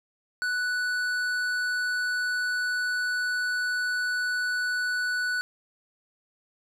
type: tone with tanh clipping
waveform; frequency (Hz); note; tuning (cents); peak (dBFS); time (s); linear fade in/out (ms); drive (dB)
sine; 1483; F#6; +4; -27; 0.42-5.41; 0; 12
effects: none